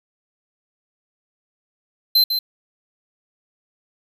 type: tone with echo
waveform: square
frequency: 4100 Hz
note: C8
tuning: 36 cents flat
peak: -12 dBFS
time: 2.15-2.24 s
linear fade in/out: 5 ms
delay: 150 ms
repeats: 1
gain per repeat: -7 dB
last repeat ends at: 2.39 s
effects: 8-bit